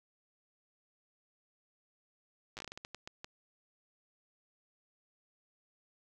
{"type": "slowing click train", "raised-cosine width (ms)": 0.2, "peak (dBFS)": -26, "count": 13, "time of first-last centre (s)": [2.57, 3.245], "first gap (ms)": 8, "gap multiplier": 1.32, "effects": []}